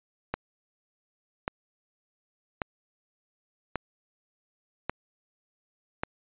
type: click train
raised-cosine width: 0.5 ms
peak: -13 dBFS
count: 6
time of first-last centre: 0.34-6.035 s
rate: 0.878 Hz
effects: resampled to 8000 Hz